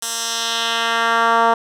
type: tone with band-pass filter sweep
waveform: 10% pulse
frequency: 230 Hz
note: A#3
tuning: 23 cents flat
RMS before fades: -18 dBFS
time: 0.02-1.54 s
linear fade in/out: 5 ms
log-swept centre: 8400 to 870 Hz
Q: 1.3
effects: none